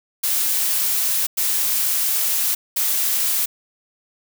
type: noise bursts at uneven times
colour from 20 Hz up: blue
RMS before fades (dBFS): -20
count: 3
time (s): 0.23-1.27 / 1.37-2.55 / 2.76-3.46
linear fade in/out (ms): 10
effects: none